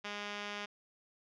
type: tone with low-pass filter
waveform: 5% pulse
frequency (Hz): 205.7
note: G#3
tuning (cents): -16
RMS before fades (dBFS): -42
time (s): 0.04-0.66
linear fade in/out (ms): 10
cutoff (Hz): 4000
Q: 4.7
effects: none